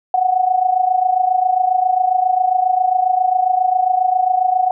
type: tone with amplitude modulation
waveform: sine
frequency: 740 Hz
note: F#5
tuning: in tune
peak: -9 dBFS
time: 0.14-4.71 s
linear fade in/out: 2 ms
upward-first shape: sine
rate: 27.4 Hz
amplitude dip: 75%
effects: none